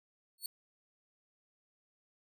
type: tone with exponential growth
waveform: 15% pulse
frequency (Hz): 4411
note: C#8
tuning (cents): -9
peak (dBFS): -26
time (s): 0.38-0.46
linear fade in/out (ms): 2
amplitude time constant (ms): 16
effects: none